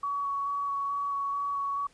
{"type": "tone with vibrato", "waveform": "sine", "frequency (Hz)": 1125, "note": "C#6", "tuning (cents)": 25, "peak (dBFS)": -28, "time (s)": [0.03, 1.87], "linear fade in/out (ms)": 5, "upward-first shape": "square", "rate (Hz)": 2.3, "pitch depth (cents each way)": 9, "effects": ["pink hiss -62 dBFS RMS until 1.93 s", "resampled to 22050 Hz"]}